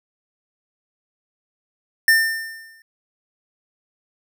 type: tone with exponential decay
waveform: square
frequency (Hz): 1800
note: A6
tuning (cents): +39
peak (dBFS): -10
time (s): 2.08-2.82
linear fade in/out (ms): 2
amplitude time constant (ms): 160
effects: none